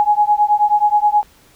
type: beating tone pair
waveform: sine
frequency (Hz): 831 / 840.4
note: G#5 / G#5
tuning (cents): +1 / +20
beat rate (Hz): 9.4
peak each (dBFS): -14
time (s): 0-1.23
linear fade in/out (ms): 0
effects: pink hiss -50 dBFS RMS until 1.55 s